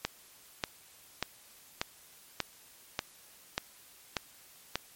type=click train; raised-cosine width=0.2 ms; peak=-12 dBFS; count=9; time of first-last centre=0.05-4.756 s; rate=1.7 Hz; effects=white hiss -57 dBFS RMS until 4.95 s + MP3 64 kbps